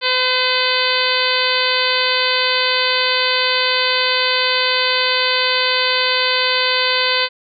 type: harmonic tone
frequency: 509 Hz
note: C5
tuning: 48 cents flat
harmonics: 1 / 2 / 3 / 4 / 5 / 6 / 7 / 8 / 9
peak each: -23 / -23 / -23 / -23 / -23 / -23 / -23 / -23 / -23 dBFS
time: 0.01-7.29 s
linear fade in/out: 50 ms
effects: none